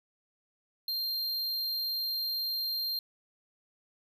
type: tone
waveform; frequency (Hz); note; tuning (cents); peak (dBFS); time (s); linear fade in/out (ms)
square; 4186; C8; 0; -31; 0.88-2.99; 2
effects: none